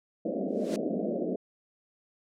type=band-pass noise; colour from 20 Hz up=pink; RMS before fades=-31 dBFS; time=0.25-1.36 s; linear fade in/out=5 ms; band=180 to 670 Hz; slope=96 dB/octave
type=noise with exponential growth; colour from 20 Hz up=white; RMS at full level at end=-36 dBFS; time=0.48-0.76 s; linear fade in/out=1 ms; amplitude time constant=60 ms
effects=low-pass 7000 Hz 12 dB/octave